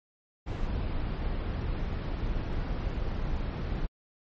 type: noise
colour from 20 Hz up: brown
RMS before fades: -31 dBFS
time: 0.46-3.87 s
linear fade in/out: 20 ms
effects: low-pass 4000 Hz 12 dB/octave + MP3 32 kbps